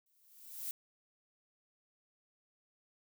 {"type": "noise with exponential growth", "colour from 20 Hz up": "violet", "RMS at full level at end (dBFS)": -38, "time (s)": [0.06, 0.71], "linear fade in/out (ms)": 1, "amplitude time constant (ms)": 140, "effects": []}